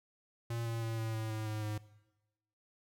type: tone with pitch steps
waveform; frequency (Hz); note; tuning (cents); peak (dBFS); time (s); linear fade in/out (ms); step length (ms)
square; 116.54 / 115 / 113.48 / 111.99 / 110.51 / 109.05 / 107.61 / 106.19; A#2 / A#2 / A#2 / A2 / A2 / A2 / A2 / G#2; 0 / -23 / -46 / +31 / +8 / -15 / -38 / +39; -36; 0.5-1.78; 5; 160
effects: noise-tail reverb RT60 1.0 s tail -18 dB re dry